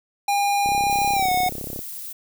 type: tone with pitch glide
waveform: square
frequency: 808 to 732.4 Hz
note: G#5 to F#5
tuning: -48 to -18 cents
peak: -19 dBFS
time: 0.28-1.49 s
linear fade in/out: 5 ms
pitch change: -170 cents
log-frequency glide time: 1.13-1.3 s
type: click train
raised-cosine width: 2 ms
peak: -20 dBFS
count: 39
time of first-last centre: 0.66-1.791 s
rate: 33.6 Hz
type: noise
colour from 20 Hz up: violet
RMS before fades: -34 dBFS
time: 0.9-2.13 s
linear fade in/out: 10 ms
effects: none